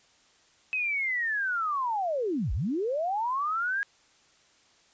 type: linear two-way sweep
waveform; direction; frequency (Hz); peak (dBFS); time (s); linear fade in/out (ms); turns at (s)
sine; down then up; 2569 to 43.22 to 1661; -26; 0.73-3.83; 0; 2.53
effects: white hiss -62 dBFS RMS until 4.93 s + resampled to 16000 Hz